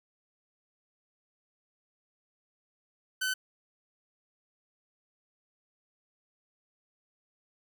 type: tone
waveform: sawtooth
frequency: 1517 Hz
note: F#6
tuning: 43 cents sharp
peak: -25 dBFS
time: 3.21-3.34 s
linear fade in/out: 10 ms
effects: none